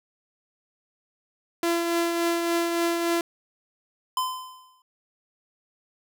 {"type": "tone with tremolo", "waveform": "sawtooth", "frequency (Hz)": 339.3, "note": "F4", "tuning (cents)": -50, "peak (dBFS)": -17, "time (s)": [1.63, 3.21], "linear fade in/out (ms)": 2, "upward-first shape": "triangle", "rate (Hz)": 3.5, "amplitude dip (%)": 40}
{"type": "tone with exponential decay", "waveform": "square", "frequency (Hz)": 1024, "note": "C6", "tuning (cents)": -38, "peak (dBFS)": -22, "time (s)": [4.17, 4.82], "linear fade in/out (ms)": 2, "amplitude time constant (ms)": 140}
{"effects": []}